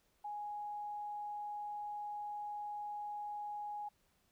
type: tone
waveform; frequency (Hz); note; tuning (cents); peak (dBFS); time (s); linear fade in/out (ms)
sine; 830.6; G#5; 0; -40; 0.24-3.89; 10
effects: pink hiss -75 dBFS RMS until 4.31 s